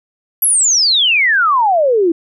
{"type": "exponential sweep", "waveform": "sine", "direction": "down", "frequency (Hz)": [11840, 319.8], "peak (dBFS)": -9, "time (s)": [0.42, 2.12], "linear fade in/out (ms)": 5, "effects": []}